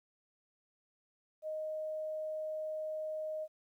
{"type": "tone", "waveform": "sine", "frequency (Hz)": 622.3, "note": "D#5", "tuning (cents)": 0, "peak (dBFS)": -36, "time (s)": [1.42, 3.48], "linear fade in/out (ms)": 50, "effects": ["12-bit"]}